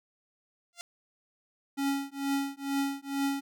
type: tone with exponential growth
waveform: 5% pulse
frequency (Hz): 693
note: F5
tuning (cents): -14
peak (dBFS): -24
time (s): 0.73-0.81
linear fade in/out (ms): 0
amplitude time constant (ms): 16
type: tone with tremolo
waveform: square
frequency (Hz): 277.2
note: C#4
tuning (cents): 0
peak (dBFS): -26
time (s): 1.77-3.41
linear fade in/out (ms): 20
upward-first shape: triangle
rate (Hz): 2.2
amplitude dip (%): 100
effects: none